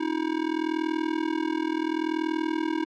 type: tone with amplitude modulation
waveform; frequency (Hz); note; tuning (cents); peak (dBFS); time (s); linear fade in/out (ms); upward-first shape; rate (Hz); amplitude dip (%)
square; 318.6; D#4; +41; -22; 0-2.85; 10; sine; 40.7; 90
effects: low-pass 3000 Hz 12 dB/octave